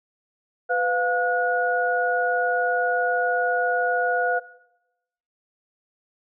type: tone cluster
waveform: sine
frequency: 499.3 / 704 / 1453 Hz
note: B4 / F5 / F#6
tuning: +19 / +14 / -32 cents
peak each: -24 dBFS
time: 0.69-4.4 s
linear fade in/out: 20 ms
effects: noise-tail reverb RT60 0.9 s tail -18 dB re dry